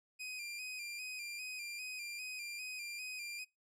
sawtooth tone with vibrato, 2445 Hz, D#7, 31 cents flat, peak -39 dBFS, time 0.19-3.45 s, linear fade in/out 20 ms, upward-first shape square, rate 2.5 Hz, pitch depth 45 cents each way, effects noise-tail reverb RT60 0.2 s tail -21 dB re dry + low-pass 12000 Hz 12 dB/octave

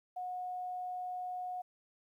sine tone, 728 Hz, F#5, 28 cents flat, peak -37 dBFS, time 0.16-1.62 s, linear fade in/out 10 ms, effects 12-bit

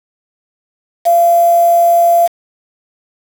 sine tone with quantisation, 686 Hz, F5, 31 cents flat, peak -6 dBFS, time 1.05-2.28 s, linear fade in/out 20 ms, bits 4, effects none

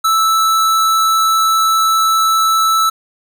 square tone, 1315 Hz, E6, 5 cents flat, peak -11 dBFS, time 0.04-2.9 s, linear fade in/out 10 ms, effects none

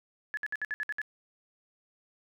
sine tone bursts, 1710 Hz, A6, 50 cents flat, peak -30 dBFS, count 8, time 0.34-1.016 s, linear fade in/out 0 ms, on 32 ms, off 60 ms, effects none

